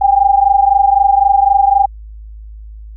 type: tone pair together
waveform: sine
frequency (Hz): 784 / 807.9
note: G5 / G#5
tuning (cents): 0 / -48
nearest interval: minor second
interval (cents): 52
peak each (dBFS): -10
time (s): 0.01-1.86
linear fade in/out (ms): 10
effects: added 53 Hz sine -29 dBFS peak until 2.96 s